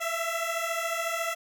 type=beating tone pair; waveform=15% pulse; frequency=659.3 / 673.3 Hz; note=E5 / E5; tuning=0 / +36 cents; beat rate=14 Hz; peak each=-25 dBFS; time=0-1.35 s; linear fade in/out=20 ms; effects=none